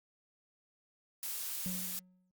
blue noise, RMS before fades -39 dBFS, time 1.23-1.99 s, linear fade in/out 0 ms
triangle tone with exponential decay, 183.1 Hz, F#3, 18 cents flat, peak -33 dBFS, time 1.66-2.31 s, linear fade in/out 0 ms, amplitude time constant 140 ms
effects Opus 48 kbps

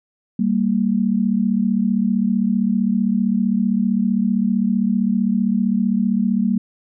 sine tone pair together, 195.37 / 230.8 Hz, G3 / A#3, -6 / -17 cents, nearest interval minor third, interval 289 cents, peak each -18 dBFS, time 0.39-6.58 s, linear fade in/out 5 ms, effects none

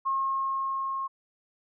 sine tone with level ramp, 1078 Hz, C#6, 49 cents flat, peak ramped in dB -24 to -29 dBFS, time 0.05-1.08 s, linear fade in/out 20 ms, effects none

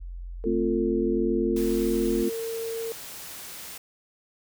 sine tone, 43.65 Hz, F1, in tune, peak -34 dBFS, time 0-2.24 s, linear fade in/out 20 ms
sine tone with pitch glide, 448.1 to 454.9 Hz, A4 to A#4, +32 to -42 cents, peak -29 dBFS, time 0.44-2.92 s, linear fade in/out 0 ms, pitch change +26 cents, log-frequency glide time 1.09-1.97 s
sine chord, F major, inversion first, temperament equal, 220 / 261.6 / 349.2 Hz, A3 / C4 / F4, 0 / 0 / 0 cents, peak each -28 / -29 / -25 dBFS, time 0.45-2.3 s, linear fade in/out 20 ms
white noise, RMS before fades -40 dBFS, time 1.56-3.78 s, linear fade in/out 5 ms
effects none

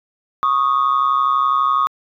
sine tone pair together, 1107 / 1239 Hz, C#6 / D#6, -3 / -8 cents, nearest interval major second, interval 195 cents, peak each -15 dBFS, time 0.43-1.87 s, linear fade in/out 0 ms, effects tanh soft clip ceiling -9 dBFS

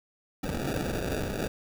white noise with sample-and-hold, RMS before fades -31 dBFS, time 0.43-1.48 s, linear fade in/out 10 ms, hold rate 1050 Hz, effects none

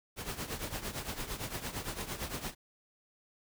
pink noise with tremolo, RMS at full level -36 dBFS, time 0.16-2.55 s, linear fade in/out 50 ms, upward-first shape triangle, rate 8.8 Hz, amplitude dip 80%, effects none

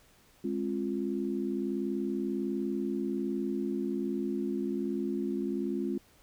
sine chord, F minor, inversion first, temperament equal with one note detuned, 207.7 / 267.9 / 349.2 Hz, Ab3 / C4 / F4, 0 / +41 / 0 cents, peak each -34 dBFS, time 0.44-5.98 s, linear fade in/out 5 ms, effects pink hiss -62 dBFS RMS until 6.22 s

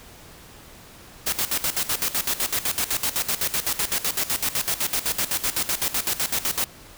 white noise with tremolo, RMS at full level -23 dBFS, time 1.26-6.65 s, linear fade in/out 10 ms, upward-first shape square, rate 7.9 Hz, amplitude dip 80%, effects pink hiss -46 dBFS RMS until 6.97 s

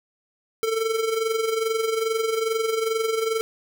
square tone with amplitude modulation, 447.1 Hz, A4, 28 cents sharp, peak -20 dBFS, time 0.63-3.41 s, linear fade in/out 0 ms, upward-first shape sine, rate 22.4 Hz, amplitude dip 60%, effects none

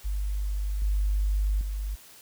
sine tone with level steps, 50.1 Hz, G1, 38 cents sharp, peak -26 / -22 / -28 dBFS, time 0.04-1.96 s, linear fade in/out 20 ms, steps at 0.82 / 1.61 s, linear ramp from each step 2 ms, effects white hiss -51 dBFS RMS until 2.21 s

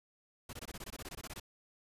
pink noise bursts, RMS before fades -45 dBFS, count 15, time 0.49-1.399 s, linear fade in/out 5 ms, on 41 ms, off 21 ms, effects resampled to 32000 Hz

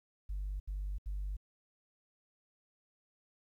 sine tone bursts, 49 Hz, G1, in tune, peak -34 dBFS, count 3, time 0.29-1.368 s, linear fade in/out 10 ms, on 310 ms, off 74 ms, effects tanh soft clip ceiling -32 dBFS + 12-bit

